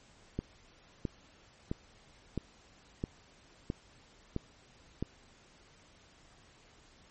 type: click train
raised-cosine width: 3 ms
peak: -20 dBFS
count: 8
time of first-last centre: 0.39-5.026 s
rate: 1.51 Hz
effects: pink hiss -61 dBFS RMS until 7.1 s + MP3 32 kbps